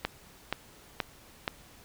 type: click train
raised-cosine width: 0.3 ms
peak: -12 dBFS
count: 4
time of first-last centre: 0.05-1.479 s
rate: 2.1 Hz
effects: pink hiss -55 dBFS RMS until 1.84 s